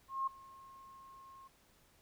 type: tone with ADSR envelope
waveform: sine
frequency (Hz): 1074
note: C6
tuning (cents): +45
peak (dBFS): -31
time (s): 0.08-1.48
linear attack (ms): 190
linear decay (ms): 8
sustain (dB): -22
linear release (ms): 11
effects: pink hiss -68 dBFS RMS until 2.01 s